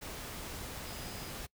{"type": "tone in noise", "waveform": "sine", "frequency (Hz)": 4978, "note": "D#8", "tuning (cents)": 0, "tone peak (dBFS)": -53, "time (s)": [0.85, 1.32], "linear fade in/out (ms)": 20, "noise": "pink", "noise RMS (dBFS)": -43, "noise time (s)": [0.01, 1.47], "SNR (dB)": -13, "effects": ["noise-tail reverb RT60 0.1 s tail -23 dB re dry"]}